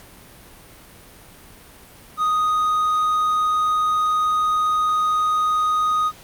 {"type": "tone", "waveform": "triangle", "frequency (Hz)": 1244.5, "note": "D#6", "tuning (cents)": 0, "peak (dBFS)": -15, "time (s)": [2.17, 6.12], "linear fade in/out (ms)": 50, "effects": ["pink hiss -45 dBFS RMS until 6.23 s", "Opus 48 kbps"]}